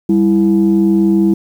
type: tone pair together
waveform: sine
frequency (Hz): 197.36 / 330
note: G3 / E4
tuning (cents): +12 / +2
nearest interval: major sixth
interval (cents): 890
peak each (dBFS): -10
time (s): 0.09-1.34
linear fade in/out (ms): 5
effects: tanh soft clip ceiling -3 dBFS + 7-bit